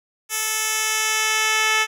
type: tone with band-pass filter sweep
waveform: 10% pulse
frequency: 436.3 Hz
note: A4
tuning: 15 cents flat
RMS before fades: -21 dBFS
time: 0.29-1.87 s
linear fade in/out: 50 ms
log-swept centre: 10000 to 3200 Hz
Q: 0.7
effects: none